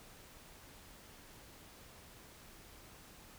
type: silence
effects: pink hiss -57 dBFS RMS until 3.38 s